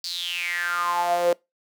sawtooth tone with high-pass filter sweep, 174.61 Hz, F3, in tune, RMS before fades -25 dBFS, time 0.04-1.33 s, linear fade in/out 2 ms, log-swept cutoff 4700 to 480 Hz, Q 8.8, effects noise-tail reverb RT60 0.2 s tail -23 dB re dry

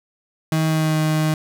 35% pulse tone with pitch glide, 158.6 to 155.7 Hz, D#3 to D#3, +33 to +2 cents, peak -15 dBFS, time 0.52-1.34 s, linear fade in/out 2 ms, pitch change -31 cents, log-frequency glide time 0.66-1 s, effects none

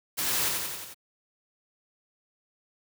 white noise with echo, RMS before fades -29 dBFS, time 0.17-0.5 s, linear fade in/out 20 ms, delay 89 ms, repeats 5, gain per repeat -3 dB, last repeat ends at 0.945 s, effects high-pass 80 Hz 12 dB/octave

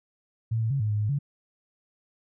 sine tone with pitch steps, 113.2 / 111.8 / 138.2 / 106.9 / 104.9 / 105.6 / 142.1 Hz, A2 / A2 / C#3 / A2 / G#2 / G#2 / C#3, +50 / +28 / -5 / -49 / +18 / +29 / +43 cents, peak -23 dBFS, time 0.51-1.189 s, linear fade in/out 10 ms, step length 97 ms, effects none

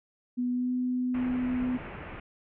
sine tone with pitch glide, 246.9 to 250.9 Hz, B3 to B3, 0 to +28 cents, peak -26 dBFS, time 0.37-1.78 s, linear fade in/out 20 ms, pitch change +28 cents, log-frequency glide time 0.51-0.72 s
pink low-pass noise, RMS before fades -41 dBFS, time 1.14-2.2 s, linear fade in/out 5 ms, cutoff 2700 Hz, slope 48 dB/octave
effects none

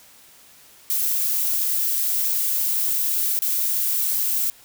violet noise with dropouts, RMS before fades -22 dBFS, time 0.9-4.5 s, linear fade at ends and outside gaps 0 ms, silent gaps 3.39-3.421 s, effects white hiss -50 dBFS RMS until 4.64 s

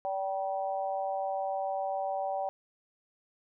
harmonic tone, 192.9 Hz, G3, 28 cents flat, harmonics 3 / 4 / 5, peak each -34 / -32 / -43 dBFS, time 0.05-2.49 s, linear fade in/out 0 ms, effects none

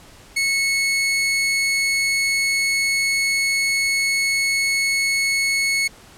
sawtooth tone, 2198 Hz, C#7, 15 cents flat, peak -14 dBFS, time 0.36-5.88 s, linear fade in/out 10 ms, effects pink hiss -46 dBFS RMS until 6.17 s + low-pass 11000 Hz 12 dB/octave

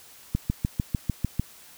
click train, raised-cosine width 5 ms, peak -11 dBFS, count 8, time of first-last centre 0.35-1.396 s, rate 6.69 Hz, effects white hiss -50 dBFS RMS until 1.77 s

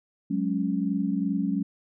sine chord, F# suspended second, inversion none, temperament equal, 185 / 207.7 / 277.2 Hz, F#3 / G#3 / C#4, 0 / 0 / 0 cents, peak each -28 dBFS, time 0.3-1.63 s, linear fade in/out 10 ms, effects none

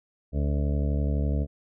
harmonic tone, 71.9 Hz, D2, 36 cents flat, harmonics 1 / 2 / 3 / 4 / 6 / 7 / 8 / 9, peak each -24 / -30 / -34 / -36 / -40 / -41 / -42 / -43 dBFS, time 0.32-1.47 s, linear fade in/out 50 ms, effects none

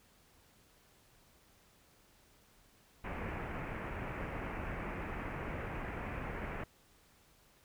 pink low-pass noise, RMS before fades -41 dBFS, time 3.04-6.64 s, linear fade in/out 5 ms, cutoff 2500 Hz, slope 48 dB/octave, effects pink hiss -66 dBFS RMS until 7.64 s

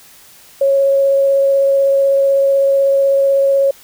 sine tone with vibrato, 550 Hz, C#5, 14 cents flat, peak -9 dBFS, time 0.61-3.71 s, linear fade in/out 5 ms, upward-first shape sine, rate 16 Hz, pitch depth 8 cents each way, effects white hiss -43 dBFS RMS until 3.83 s

